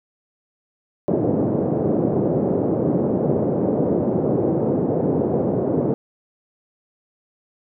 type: band-pass noise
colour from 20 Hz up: white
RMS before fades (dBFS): -20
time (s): 1.08-5.94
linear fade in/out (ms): 0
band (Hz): 120 to 510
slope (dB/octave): 24
effects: none